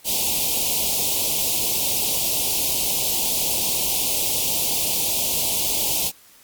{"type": "band-stop noise", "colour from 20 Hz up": "white", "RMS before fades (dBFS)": -22, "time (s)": [0.04, 6.12], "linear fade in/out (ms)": 50, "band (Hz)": [930, 2500], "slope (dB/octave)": 48, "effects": ["white hiss -51 dBFS RMS until 6.43 s", "Opus 48 kbps"]}